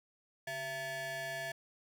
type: ring-modulated tone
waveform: 40% pulse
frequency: 529 Hz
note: C5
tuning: 19 cents sharp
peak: -34 dBFS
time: 0.47-1.52 s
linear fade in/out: 5 ms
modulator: 1200 Hz
effects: none